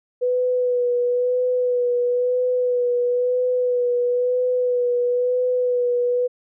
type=tone with vibrato; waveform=sine; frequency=493.9 Hz; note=B4; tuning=in tune; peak=-17 dBFS; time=0.21-6.28 s; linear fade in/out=20 ms; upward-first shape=sine; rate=1 Hz; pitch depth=25 cents each way; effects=none